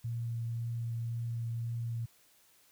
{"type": "tone with vibrato", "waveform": "sine", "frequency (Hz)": 116.54, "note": "A#2", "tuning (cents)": 0, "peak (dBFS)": -33, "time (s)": [0.04, 2.06], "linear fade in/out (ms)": 10, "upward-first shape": "triangle", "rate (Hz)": 1.9, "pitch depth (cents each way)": 12, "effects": ["white hiss -65 dBFS RMS until 2.71 s"]}